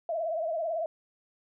sine tone with vibrato, 653 Hz, E5, 17 cents flat, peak -28 dBFS, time 0.09-0.86 s, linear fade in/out 2 ms, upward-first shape triangle, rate 18 Hz, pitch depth 110 cents each way, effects none

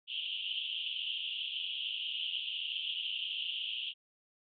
white band-pass noise, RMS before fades -38 dBFS, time 0.07-3.94 s, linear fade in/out 50 ms, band 2800 to 3300 Hz, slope 96 dB/octave, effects none

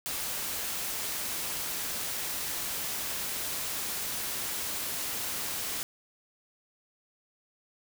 white noise, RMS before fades -34 dBFS, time 0.06-5.83 s, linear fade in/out 0 ms, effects none

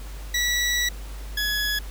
20% pulse tone pair in turn, 1946 / 1686.2 Hz, B6 / G#6, -26 / +26 cents, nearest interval major second, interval 248 cents, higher first, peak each -16 / -18 dBFS, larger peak first, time 0.34-0.89 / 1.37-1.79 s, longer first, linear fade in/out 5 ms, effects added 50 Hz sine -33 dBFS peak until 1.9 s + pink hiss -45 dBFS RMS until 1.9 s

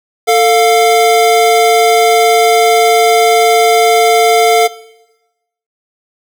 square tone pair together, 445.4 / 703 Hz, A4 / F5, +21 / +11 cents, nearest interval minor sixth, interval 790 cents, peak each -10 dBFS, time 0.27-4.68 s, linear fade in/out 20 ms, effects noise-tail reverb RT60 1.0 s tail -19 dB re dry

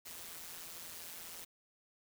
white noise with amplitude modulation, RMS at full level -45 dBFS, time 0.05-1.45 s, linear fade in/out 10 ms, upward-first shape sine, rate 169 Hz, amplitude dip 75%, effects none

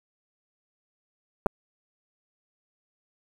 clicks, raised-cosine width 1 ms, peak -8 dBFS, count 2, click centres 1.461 / 1.466 s, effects 7-bit

